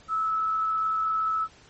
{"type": "tone with frequency modulation", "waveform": "sine", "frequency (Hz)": 1303, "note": "E6", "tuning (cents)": -20, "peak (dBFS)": -23, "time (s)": [0.08, 1.48], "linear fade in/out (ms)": 50, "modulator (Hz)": 76.6, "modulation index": 0.24, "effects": ["pink hiss -54 dBFS RMS until 1.69 s", "MP3 32 kbps"]}